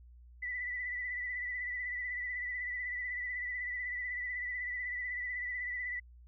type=tone with vibrato; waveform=sine; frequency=1975.5 Hz; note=B6; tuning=in tune; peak=-35 dBFS; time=0.42-6 s; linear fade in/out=10 ms; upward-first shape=sine; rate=16 Hz; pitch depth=37 cents each way; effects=added 60 Hz sine -53 dBFS peak until 6.27 s

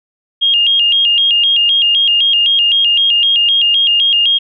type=tone with vibrato; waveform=sine; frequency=3030 Hz; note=F#7; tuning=40 cents sharp; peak=-8 dBFS; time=0.41-4.39 s; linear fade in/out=20 ms; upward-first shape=square; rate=3.9 Hz; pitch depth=120 cents each way; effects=none

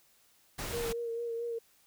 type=noise; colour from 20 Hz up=pink; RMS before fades=-38 dBFS; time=0.58-0.93 s; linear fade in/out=10 ms
type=tone with vibrato; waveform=sine; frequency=466.2 Hz; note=A#4; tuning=in tune; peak=-33 dBFS; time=0.73-1.59 s; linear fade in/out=10 ms; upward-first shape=sine; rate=4.5 Hz; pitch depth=27 cents each way
effects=white hiss -66 dBFS RMS until 1.86 s

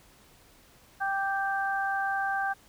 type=harmonic tone; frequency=392.2 Hz; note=G4; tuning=1 cent sharp; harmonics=2 / 3 / 4; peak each=-29 / -38 / -30 dBFS; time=1-2.54 s; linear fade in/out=20 ms; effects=pink hiss -58 dBFS RMS until 2.68 s

